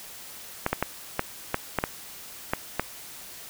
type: clicks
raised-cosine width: 0.5 ms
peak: -8 dBFS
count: 9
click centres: 0.664 / 0.73 / 0.826 / 1.194 / 1.544 / 1.787 / 1.839 / 2.535 / 2.796 s
effects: white hiss -43 dBFS RMS until 3.49 s